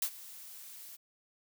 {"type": "noise with ADSR envelope", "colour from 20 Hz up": "blue", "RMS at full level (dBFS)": -30, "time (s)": [0.02, 0.97], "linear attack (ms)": 3, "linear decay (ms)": 72, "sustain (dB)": -19, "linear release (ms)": 20, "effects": []}